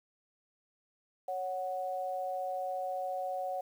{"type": "tone pair together", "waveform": "sine", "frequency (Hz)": [554.4, 740], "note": ["C#5", "F#5"], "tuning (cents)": [0, 0], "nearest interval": "perfect fourth", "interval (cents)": 500, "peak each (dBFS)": [-37, -35], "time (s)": [1.28, 3.61], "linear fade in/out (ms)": 5, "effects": ["10-bit"]}